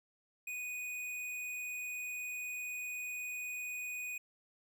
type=tone with hard clipping; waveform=triangle; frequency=2481 Hz; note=D#7; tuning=6 cents flat; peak=-40 dBFS; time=0.47-4.18 s; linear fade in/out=5 ms; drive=18 dB; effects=none